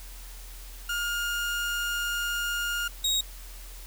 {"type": "tone pair in turn", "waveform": "30% pulse", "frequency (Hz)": [1417, 3783], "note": ["F6", "A#7"], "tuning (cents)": [25, 25], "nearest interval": "octave + perfect fourth", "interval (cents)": 1700, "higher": "second", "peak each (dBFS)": [-25, -21], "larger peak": "second", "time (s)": [[0.89, 2.88], [3.04, 3.21]], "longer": "first", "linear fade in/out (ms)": 5, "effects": ["added 42 Hz sine -41 dBFS peak until 3.86 s", "white hiss -48 dBFS RMS until 3.86 s"]}